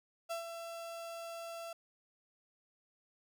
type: tone with ADSR envelope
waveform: 35% pulse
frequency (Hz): 671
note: E5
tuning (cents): +31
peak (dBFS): -34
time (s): 0.29-1.73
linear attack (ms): 22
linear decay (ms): 120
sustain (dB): -7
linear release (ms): 4
effects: none